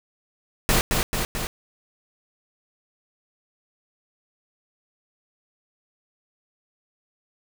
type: noise with echo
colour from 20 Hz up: pink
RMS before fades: -19 dBFS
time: 0.69-0.81 s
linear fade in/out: 0 ms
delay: 220 ms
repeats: 3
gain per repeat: -3 dB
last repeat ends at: 1.47 s
effects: none